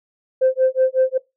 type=tone with tremolo; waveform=sine; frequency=520 Hz; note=C5; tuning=11 cents flat; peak=-10 dBFS; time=0.41-1.18 s; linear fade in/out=10 ms; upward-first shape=sine; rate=5.4 Hz; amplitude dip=100%; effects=noise-tail reverb RT60 0.2 s tail -21 dB re dry + tanh soft clip ceiling -8 dBFS